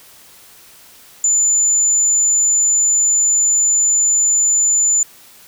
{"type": "tone", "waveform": "sine", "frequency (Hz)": 7040, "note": "A8", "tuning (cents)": 0, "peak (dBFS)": -11, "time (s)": [1.24, 5.03], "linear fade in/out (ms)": 2, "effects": ["white hiss -44 dBFS RMS until 5.47 s"]}